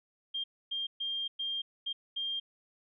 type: tone bursts at uneven times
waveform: sine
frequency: 3200 Hz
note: G7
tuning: 35 cents sharp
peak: -32 dBFS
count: 6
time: 0.34-0.44 / 0.71-0.87 / 1-1.28 / 1.39-1.62 / 1.86-1.93 / 2.16-2.4 s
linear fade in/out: 10 ms
effects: none